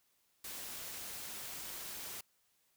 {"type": "noise", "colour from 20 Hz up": "white", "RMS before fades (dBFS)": -45, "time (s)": [0.44, 2.21], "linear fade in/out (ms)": 5, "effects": ["white hiss -75 dBFS RMS until 2.76 s"]}